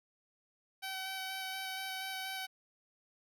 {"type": "tone with vibrato", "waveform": "10% pulse", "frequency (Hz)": 763, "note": "G5", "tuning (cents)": -47, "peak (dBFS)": -30, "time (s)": [0.82, 2.47], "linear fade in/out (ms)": 20, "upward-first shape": "square", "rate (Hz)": 4.2, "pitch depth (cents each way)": 9, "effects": []}